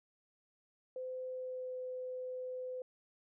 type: tone with pitch glide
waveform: sine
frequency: 512 to 507.9 Hz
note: C5 to B4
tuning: -38 to +48 cents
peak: -39 dBFS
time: 0.96-2.82 s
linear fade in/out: 2 ms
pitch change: -14 cents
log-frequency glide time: 1.27-1.77 s
effects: none